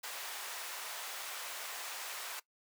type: high-pass noise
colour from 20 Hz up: pink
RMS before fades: -43 dBFS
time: 0.03-2.4 s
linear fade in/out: 10 ms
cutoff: 820 Hz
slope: 12 dB/octave
effects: noise-tail reverb RT60 0.1 s tail -19 dB re dry + high-pass 400 Hz 12 dB/octave